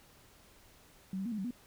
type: tone with pitch steps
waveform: sine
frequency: 189.2 / 193.3 / 238.1 / 213.6 / 190.8 / 243.9 Hz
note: F#3 / G3 / A#3 / G#3 / G3 / B3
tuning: +39 / -24 / +37 / +49 / -47 / -21 cents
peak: -34 dBFS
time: 1.13-1.508 s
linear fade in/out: 2 ms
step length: 63 ms
effects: pink hiss -61 dBFS RMS until 1.66 s